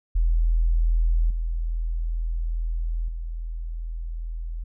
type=tone with level steps; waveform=sine; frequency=41.2 Hz; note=E1; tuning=in tune; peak=-17 / -23 / -28 dBFS; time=0.15-4.64 s; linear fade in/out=10 ms; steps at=1.3 / 3.08 s; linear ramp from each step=5 ms; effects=none